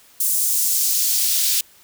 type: noise with high-pass filter sweep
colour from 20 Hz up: white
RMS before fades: -19 dBFS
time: 0.2-1.61 s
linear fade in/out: 5 ms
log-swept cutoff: 8700 to 3600 Hz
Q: 1.1
effects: white hiss -51 dBFS RMS until 1.83 s